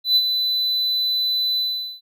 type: tone with ADSR envelope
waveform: triangle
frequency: 4000 Hz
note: B7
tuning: 21 cents sharp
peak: -10 dBFS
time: 0.04-2.01 s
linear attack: 120 ms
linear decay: 50 ms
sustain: -7 dB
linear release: 430 ms
effects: none